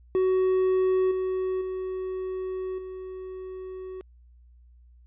triangle tone with level steps, 373.9 Hz, F#4, 18 cents sharp, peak -18 / -23 / -27 / -33 dBFS, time 0.15-4.01 s, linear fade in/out 0 ms, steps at 1.11 / 1.61 / 2.78 s, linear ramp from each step 5 ms, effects added 60 Hz sine -51 dBFS peak until 5.06 s + resampled to 8000 Hz

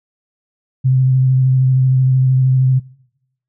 sine tone with vibrato, 130.2 Hz, C3, 8 cents flat, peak -9 dBFS, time 0.84-2.8 s, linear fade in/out 20 ms, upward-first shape square, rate 13 Hz, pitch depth 15 cents each way, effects noise-tail reverb RT60 0.9 s tail -24 dB re dry

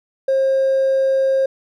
triangle tone with hard clipping, 535 Hz, C5, 38 cents sharp, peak -13 dBFS, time 0.28-1.46 s, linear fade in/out 5 ms, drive 2 dB, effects none

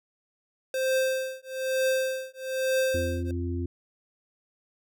square tone with tremolo, 523.3 Hz, C5, in tune, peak -22 dBFS, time 0.74-3.31 s, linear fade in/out 2 ms, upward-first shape triangle, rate 1.1 Hz, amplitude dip 100%
harmonic tone, 86.8 Hz, F2, 10 cents flat, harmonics 1 / 3 / 4, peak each -29 / -34 / -35 dBFS, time 2.94-3.66 s, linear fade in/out 5 ms
effects none

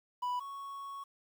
triangle tone pair in turn, 987 / 1109 Hz, B5 / C#6, -1 / 0 cents, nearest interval major second, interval 201 cents, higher second, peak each -30 / -39 dBFS, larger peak first, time 0.22-0.4 / 0.4-1.04 s, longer second, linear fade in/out 10 ms, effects 10-bit

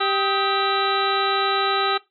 harmonic tone with a mistuned harmonic, 392 Hz, G4, in tune, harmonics 1 / 2 / 3 / 4 / 5 / 6 / 7 / 8 / 9 / 10, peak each -26 / -25 / -23 / -30 / -33 / -36 / -33 / -34 / -37 / -27 dBFS, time 0-1.98 s, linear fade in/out 10 ms, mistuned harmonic 3, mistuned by +120 cents, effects noise-tail reverb RT60 0.2 s tail -18 dB re dry

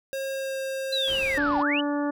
square tone with pitch glide, 539 to 534.4 Hz, C#5 to C5, -49 to +36 cents, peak -29 dBFS, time 0.13-1.38 s, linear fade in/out 0 ms, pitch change -15 cents, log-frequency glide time 0.31-0.59 s
sine linear two-way sweep, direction down then up, 4100 to 748 to 3068 Hz, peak -24 dBFS, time 0.92-1.81 s, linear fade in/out 10 ms, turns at 1.59 s
pink low-pass noise, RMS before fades -40 dBFS, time 1.07-1.63 s, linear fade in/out 10 ms, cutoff 5100 Hz, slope 96 dB/octave
harmonic tone, 290 Hz, D4, 22 cents flat, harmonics 1 / 2 / 3 / 4 / 5 / 6, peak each -25 / -31 / -35 / -37 / -39 / -41 dBFS, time 1.37-2.11 s, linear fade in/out 10 ms
effects none

